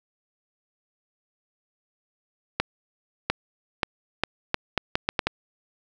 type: accelerating click train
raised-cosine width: 0.3 ms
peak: -5 dBFS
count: 10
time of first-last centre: 2.6-5.27 s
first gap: 700 ms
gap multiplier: 0.76
effects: none